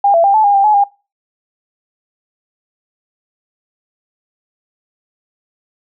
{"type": "tone with pitch steps", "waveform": "sine", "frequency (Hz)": [804, 672, 795, 868, 811, 791, 848, 806], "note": ["G5", "E5", "G5", "A5", "G#5", "G5", "G#5", "G5"], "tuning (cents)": [44, 33, 24, -24, -41, 15, 36, 48], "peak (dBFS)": -7, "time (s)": [0.04, 0.84], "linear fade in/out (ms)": 5, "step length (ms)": 100, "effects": ["noise-tail reverb RT60 0.3 s tail -23 dB re dry"]}